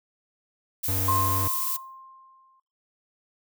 violet noise, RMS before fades -28 dBFS, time 0.83-1.77 s, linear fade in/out 10 ms
square tone, 95.4 Hz, G2, 47 cents flat, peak -28 dBFS, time 0.88-1.48 s, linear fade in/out 5 ms
sine tone with exponential decay, 1057 Hz, C6, 17 cents sharp, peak -20 dBFS, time 1.08-2.6 s, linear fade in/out 5 ms, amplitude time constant 330 ms
effects noise-tail reverb RT60 0.4 s tail -22 dB re dry

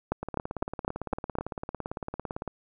two click trains, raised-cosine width 1 ms, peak -12 / -19 dBFS, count 6 / 41, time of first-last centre 0.12-1.386 / 0.23-2.477 s, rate 3.95 / 17.8 Hz, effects none

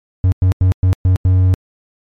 triangle tone bursts at uneven times, 92.5 Hz, F#2, in tune, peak -6 dBFS, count 6, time 0.24-0.32 / 0.42-0.52 / 0.61-0.72 / 0.83-0.93 / 1.05-1.16 / 1.25-1.54 s, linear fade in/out 0 ms, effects MP3 64 kbps

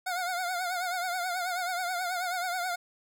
25% pulse tone with vibrato, 721 Hz, F#5, 45 cents flat, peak -26 dBFS, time 0.06-2.76 s, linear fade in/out 10 ms, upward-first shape triangle, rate 9.3 Hz, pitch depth 86 cents each way, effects none

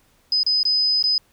sine tone with dropouts, 5020 Hz, D#8, 15 cents sharp, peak -16 dBFS, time 0.32-1.18 s, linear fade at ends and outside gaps 2 ms, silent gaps 0.432-0.464 / 0.631-0.652 / 1.026-1.039 s, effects pink hiss -60 dBFS RMS until 1.32 s

